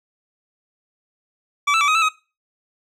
25% pulse tone with pitch steps, 1154 / 1321 / 1155 / 1258 / 1320 / 1263 Hz, D6 / E6 / D6 / D#6 / E6 / D#6, -31 / +3 / -29 / +19 / +2 / +26 cents, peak -11 dBFS, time 1.67-2.09 s, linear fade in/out 10 ms, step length 70 ms, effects noise-tail reverb RT60 0.3 s tail -19 dB re dry + low-pass 6000 Hz 12 dB/octave

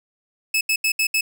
sawtooth tone bursts at uneven times, 2600 Hz, E7, 24 cents flat, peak -14 dBFS, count 5, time 0.54-0.61 / 0.69-0.76 / 0.84-0.92 / 0.99-1.07 / 1.14-1.21 s, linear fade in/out 5 ms, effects none

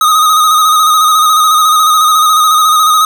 square tone with vibrato, 1251 Hz, D#6, 9 cents sharp, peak -6 dBFS, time 0.01-3.05 s, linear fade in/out 2 ms, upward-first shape square, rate 14 Hz, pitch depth 32 cents each way, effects none

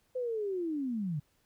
sine linear sweep, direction down, 516 to 138.59 Hz, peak -31 dBFS, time 0.15-1.2 s, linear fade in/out 10 ms, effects pink hiss -72 dBFS RMS until 1.45 s

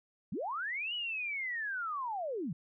sine linear two-way sweep, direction up then down, 137.3 to 2967 to 137.3 Hz, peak -34 dBFS, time 0.32-2.53 s, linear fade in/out 5 ms, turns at 0.94 s, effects none

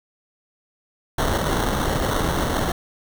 pink noise with sample-and-hold, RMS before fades -22 dBFS, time 1.18-2.72 s, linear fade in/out 5 ms, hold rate 2450 Hz, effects none

